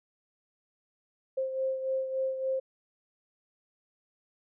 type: beating tone pair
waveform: sine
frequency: 527 / 530.5 Hz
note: C5 / C5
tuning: +12 / +24 cents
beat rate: 3.5 Hz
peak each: -29 / -37 dBFS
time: 1.37-2.6 s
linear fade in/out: 10 ms
effects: none